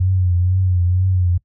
sine tone with vibrato, 91 Hz, F#2, 28 cents flat, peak -13 dBFS, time 0-1.38 s, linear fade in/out 10 ms, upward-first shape triangle, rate 2.1 Hz, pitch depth 69 cents each way, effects noise-tail reverb RT60 0.1 s tail -21 dB re dry

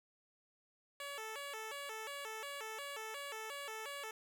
10% pulse tone with vibrato, 498.8 Hz, B4, 17 cents sharp, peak -35 dBFS, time 1-4.11 s, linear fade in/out 2 ms, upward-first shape square, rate 2.8 Hz, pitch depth 220 cents each way, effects none

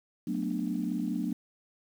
sine chord, B minor seventh, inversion second, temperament just, 185.21 / 222.2 / 246.9 / 296.3 Hz, F#3 / A3 / B3 / D4, +2 / +17 / 0 / +15 cents, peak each -34 dBFS, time 0.27-1.33 s, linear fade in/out 5 ms, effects tanh soft clip ceiling -19 dBFS + 9-bit

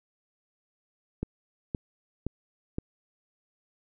click train, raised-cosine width 3 ms, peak -17 dBFS, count 4, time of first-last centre 1.23-2.784 s, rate 1.93 Hz, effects none

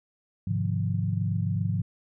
sine chord, F minor seventh, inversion first, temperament equal with one note detuned, 103.83 / 130.81 / 151.92 / 174.61 Hz, Ab2 / C3 / Eb3 / F3, 0 / 0 / -41 / 0 cents, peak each -27 / -32 / -33 / -30 dBFS, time 0.47-1.82 s, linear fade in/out 5 ms, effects none

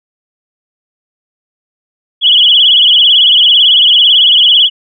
sine tone with vibrato, 3141 Hz, G7, 3 cents sharp, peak -3 dBFS, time 2.21-4.7 s, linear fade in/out 50 ms, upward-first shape sine, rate 18 Hz, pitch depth 140 cents each way, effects none

